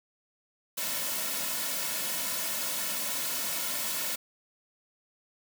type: noise with comb filter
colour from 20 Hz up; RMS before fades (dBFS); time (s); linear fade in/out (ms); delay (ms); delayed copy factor
white; -32; 0.77-4.16; 10; 2.5; -0.65
effects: high-pass 200 Hz 12 dB/octave